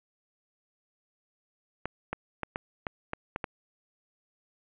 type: clicks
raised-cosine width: 0.5 ms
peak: -16 dBFS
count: 8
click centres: 1.856 / 2.13 / 2.433 / 2.559 / 2.868 / 3.134 / 3.361 / 3.442 s
effects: resampled to 8000 Hz + 7-bit